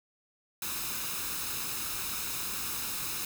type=noise with comb filter; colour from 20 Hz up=white; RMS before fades=-35 dBFS; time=0.62-3.25 s; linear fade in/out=2 ms; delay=0.77 ms; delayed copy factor=+0.55; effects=none